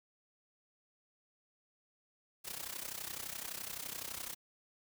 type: noise with amplitude modulation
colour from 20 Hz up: white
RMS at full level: -40 dBFS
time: 2.44-4.35 s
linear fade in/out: 20 ms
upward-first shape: sine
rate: 31.8 Hz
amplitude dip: 80%
effects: none